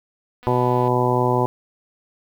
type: click train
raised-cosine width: 0.3 ms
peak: -29 dBFS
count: 112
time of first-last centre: 0.43-0.879 s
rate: 247 Hz
type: harmonic tone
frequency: 124.1 Hz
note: B2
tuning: 9 cents sharp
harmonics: 1 / 2 / 3 / 4 / 5 / 6 / 7 / 8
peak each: -22 / -26 / -22 / -25 / -27 / -28 / -24 / -24 dBFS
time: 0.47-1.46 s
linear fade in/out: 0 ms
effects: 8-bit